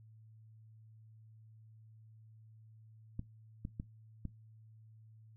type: clicks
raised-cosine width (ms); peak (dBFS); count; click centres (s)
5; -27; 4; 3.194 / 3.651 / 3.799 / 4.253
effects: noise-tail reverb RT60 0.2 s tail -19 dB re dry + added 110 Hz sine -56 dBFS peak until 5.36 s